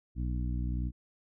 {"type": "harmonic tone", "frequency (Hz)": 61.1, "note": "B1", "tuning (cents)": -18, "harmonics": [1, 2, 3, 4, 5], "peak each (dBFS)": [-31, -37, -41, -43, -45], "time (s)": [0.15, 0.92], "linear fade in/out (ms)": 50, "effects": []}